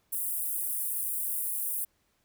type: high-pass noise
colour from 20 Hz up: pink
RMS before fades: -32 dBFS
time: 0.12-1.85 s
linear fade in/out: 10 ms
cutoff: 9400 Hz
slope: 48 dB/octave
effects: pink hiss -72 dBFS RMS until 2.24 s